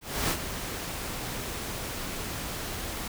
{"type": "noise with ADSR envelope", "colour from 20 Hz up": "pink", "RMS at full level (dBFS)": -26, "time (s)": [0.01, 3.08], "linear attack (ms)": 290, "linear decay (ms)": 65, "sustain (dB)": -9, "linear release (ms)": 4, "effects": []}